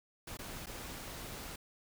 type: noise with dropouts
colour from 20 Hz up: pink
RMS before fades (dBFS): -45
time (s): 0.27-1.56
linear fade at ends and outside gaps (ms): 5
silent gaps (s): 0.372-0.389 / 0.66-0.668
effects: none